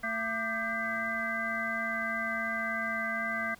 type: harmonic tone with a mistuned harmonic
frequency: 224.9 Hz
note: A3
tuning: 38 cents sharp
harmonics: 1 / 3 / 5 / 7 / 9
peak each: -40 / -38 / -38 / -34 / -35 dBFS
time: 0.03-3.55 s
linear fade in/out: 10 ms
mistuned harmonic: 5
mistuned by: +95 cents
effects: pink hiss -57 dBFS RMS until 3.59 s